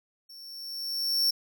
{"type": "tone with level ramp", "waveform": "45% pulse", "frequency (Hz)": 5450, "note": "F8", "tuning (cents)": -43, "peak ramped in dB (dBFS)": [-46, -21], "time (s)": [0.29, 1.31], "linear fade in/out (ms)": 10, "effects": []}